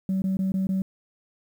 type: tone bursts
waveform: sine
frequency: 190.4 Hz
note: F#3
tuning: 50 cents sharp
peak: -20 dBFS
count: 5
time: 0.09-0.82 s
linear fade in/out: 2 ms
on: 130 ms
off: 20 ms
effects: tanh soft clip ceiling -20 dBFS + 9-bit